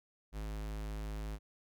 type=tone; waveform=square; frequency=52.7 Hz; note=G#1; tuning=26 cents sharp; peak=-39 dBFS; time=0.32-1.39 s; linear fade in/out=50 ms; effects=none